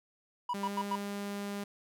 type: tone bursts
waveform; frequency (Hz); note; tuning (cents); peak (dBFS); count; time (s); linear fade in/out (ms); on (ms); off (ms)
triangle; 977; B5; -19; -28; 4; 0.49-0.957; 5; 47; 93
type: tone with pitch glide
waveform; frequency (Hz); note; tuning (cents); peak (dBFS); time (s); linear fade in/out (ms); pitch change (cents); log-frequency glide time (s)
sawtooth; 199.8 to 201.9; G3 to G#3; +33 to -49; -32; 0.54-1.64; 5; +18; 0.64-0.75
effects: none